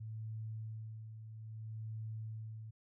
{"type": "tone with tremolo", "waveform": "sine", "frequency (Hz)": 110, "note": "A2", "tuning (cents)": 0, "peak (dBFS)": -40, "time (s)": [0, 2.71], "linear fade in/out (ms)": 10, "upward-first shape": "sine", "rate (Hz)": 0.61, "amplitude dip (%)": 55, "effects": []}